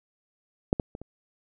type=clicks; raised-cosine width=2 ms; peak=-7 / -13 / -24 / -27 dBFS; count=4; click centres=0.729 / 0.798 / 0.951 / 1.016 s; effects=none